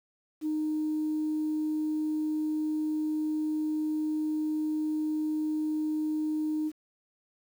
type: tone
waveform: sine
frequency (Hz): 308.2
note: D#4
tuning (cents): -16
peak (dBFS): -26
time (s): 0.41-6.72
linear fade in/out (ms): 50
effects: tanh soft clip ceiling -23 dBFS + 9-bit